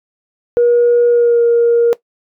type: tone with pitch glide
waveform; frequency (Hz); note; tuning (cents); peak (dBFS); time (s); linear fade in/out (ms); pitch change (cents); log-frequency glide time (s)
sine; 478.7 to 470.2; A#4 to A#4; +46 to +15; -6; 0.57-1.93; 0; -31; 1.08-1.42
effects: noise-tail reverb RT60 0.1 s tail -18 dB re dry + tanh soft clip ceiling -4 dBFS